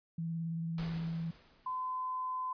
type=tone with vibrato; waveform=sine; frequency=165.2 Hz; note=E3; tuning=4 cents sharp; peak=-34 dBFS; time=0.18-1.31 s; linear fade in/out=5 ms; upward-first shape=sine; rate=18 Hz; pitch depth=20 cents each way
type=noise with exponential decay; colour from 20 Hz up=pink; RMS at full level=-44 dBFS; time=0.78-2.26 s; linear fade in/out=2 ms; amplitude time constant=320 ms
type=tone; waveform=sine; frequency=1021 Hz; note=C6; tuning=43 cents flat; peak=-34 dBFS; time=1.66-2.53 s; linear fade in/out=5 ms
effects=resampled to 11025 Hz